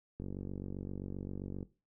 click train, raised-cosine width 3 ms, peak -28 dBFS, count 69, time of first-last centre 0.2-1.629 s, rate 47.6 Hz, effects noise-tail reverb RT60 0.3 s tail -18 dB re dry

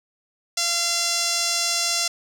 sawtooth tone with band-pass filter, 686 Hz, F5, 31 cents flat, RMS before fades -23 dBFS, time 0.57-2.08 s, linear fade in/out 5 ms, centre 5900 Hz, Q 2, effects none

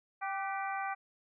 harmonic tone with a mistuned harmonic, 392 Hz, G4, in tune, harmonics 2 / 3 / 4 / 5 / 6, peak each -36 / -40 / -42 / -44 / -46 dBFS, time 0.21-0.95 s, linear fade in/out 20 ms, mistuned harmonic 4, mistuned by -53 cents, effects none

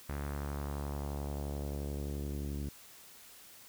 sawtooth tone with low-pass filter sweep, 71.5 Hz, D2, 46 cents flat, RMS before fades -38 dBFS, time 0.09-2.69 s, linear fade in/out 5 ms, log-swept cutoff 1800 to 290 Hz, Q 1.5, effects white hiss -55 dBFS RMS until 3.68 s

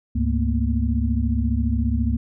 sine tone cluster, 70.7 / 102.9 / 223.7 / 238.2 Hz, C#2 / G#2 / A3 / A#3, +35 / -16 / +29 / +38 cents, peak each -21 / -25 / -27 / -25 dBFS, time 0.15-2.17 s, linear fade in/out 10 ms, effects none

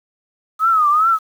sine tone with vibrato, 1259 Hz, D#6, 20 cents sharp, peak -11 dBFS, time 0.59-1.19 s, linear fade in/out 50 ms, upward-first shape triangle, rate 2.5 Hz, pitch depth 150 cents each way, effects 7-bit

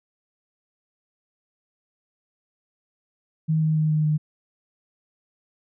sine tone with pitch steps, 157.9 / 156.54 / 155.19 / 153.85 / 152.52 Hz, D#3 / D#3 / D#3 / D#3 / D#3, +26 / +11 / -4 / -19 / -34 cents, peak -18 dBFS, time 3.48-4.18 s, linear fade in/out 20 ms, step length 140 ms, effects none

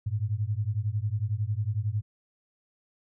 sine beating tone pair, 100.3 / 111.3 Hz, G2 / A2, +40 / +20 cents, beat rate 11 Hz, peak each -29 dBFS, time 0.06-2.02 s, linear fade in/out 10 ms, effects none

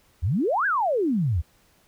sine exponential two-way sweep, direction up then down, 71.9 to 1686 to 71.9 Hz, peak -20 dBFS, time 0.22-1.42 s, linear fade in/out 20 ms, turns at 0.66 s, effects pink hiss -61 dBFS RMS until 1.87 s

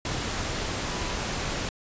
sine tone in noise, 985 Hz, B5, 5 cents flat, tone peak -41 dBFS, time 0.83-1.14 s, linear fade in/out 2 ms, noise pink, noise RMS -30 dBFS, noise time 0.05-1.69 s, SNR -14 dB, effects resampled to 16000 Hz

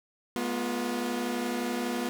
sawtooth tone cluster, 212.3 / 244.1 / 353.7 Hz, G#3 / B3 / F4, +38 / -20 / +22 cents, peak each -33 / -27 / -31 dBFS, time 0.36-2.09 s, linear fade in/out 0 ms, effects none

